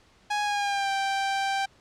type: tone with pitch glide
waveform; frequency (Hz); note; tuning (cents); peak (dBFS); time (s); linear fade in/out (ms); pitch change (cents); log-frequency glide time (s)
sawtooth; 830.6 to 784; G#5 to G5; 0 to 0; -21; 0.3-1.66; 10; -100; 0.43-0.91
effects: pink hiss -59 dBFS RMS until 1.8 s + low-pass 6000 Hz 12 dB/octave